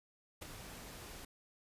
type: noise with ADSR envelope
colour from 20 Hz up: pink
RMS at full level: -43 dBFS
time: 0.41-1.25 s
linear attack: 16 ms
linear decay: 7 ms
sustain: -7 dB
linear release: 4 ms
effects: resampled to 32000 Hz